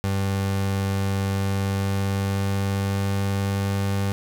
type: tone with pitch glide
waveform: 30% pulse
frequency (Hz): 97.7 to 98.78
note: G2 to G2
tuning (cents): -5 to +14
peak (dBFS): -19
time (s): 0.04-4.12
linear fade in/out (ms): 0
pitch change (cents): +19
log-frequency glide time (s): 1.3-3.49
effects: none